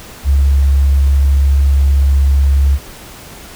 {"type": "tone", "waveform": "sine", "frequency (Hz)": 69.2, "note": "C#2", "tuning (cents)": -2, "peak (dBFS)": -7, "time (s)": [0.24, 2.79], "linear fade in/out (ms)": 50, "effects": ["pink hiss -34 dBFS RMS until 3.55 s"]}